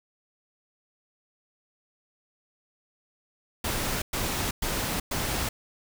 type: noise bursts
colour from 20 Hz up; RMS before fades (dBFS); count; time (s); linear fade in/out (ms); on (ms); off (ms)
pink; -29; 4; 3.64-5.49; 5; 380; 110
effects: none